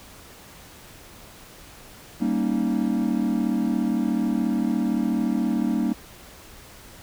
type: chord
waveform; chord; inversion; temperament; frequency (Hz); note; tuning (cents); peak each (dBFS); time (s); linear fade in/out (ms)
triangle; Eb dominant seventh; first; equal; 196 / 233.1 / 277.2 / 311.1; G3 / Bb3 / Db4 / Eb4; 0 / 0 / 0 / 0; -25 / -22 / -26 / -26; 2.2-5.94; 20
effects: pink hiss -46 dBFS RMS until 7.02 s